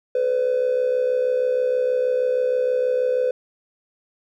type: tone with amplitude modulation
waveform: triangle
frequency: 503 Hz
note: B4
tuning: 32 cents sharp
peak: -11 dBFS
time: 0.15-3.31 s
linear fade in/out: 5 ms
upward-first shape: sine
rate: 66.3 Hz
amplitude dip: 75%
effects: tanh soft clip ceiling -13 dBFS